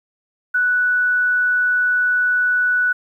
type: tone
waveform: sine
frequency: 1480 Hz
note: F#6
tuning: in tune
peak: -14 dBFS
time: 0.54-2.93 s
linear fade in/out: 10 ms
effects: 9-bit